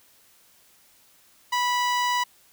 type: tone with notch filter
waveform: sawtooth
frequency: 983 Hz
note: B5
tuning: 8 cents flat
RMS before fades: -24 dBFS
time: 1.52-2.24 s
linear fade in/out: 10 ms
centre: 11000 Hz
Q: 0.81
effects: white hiss -58 dBFS RMS until 2.52 s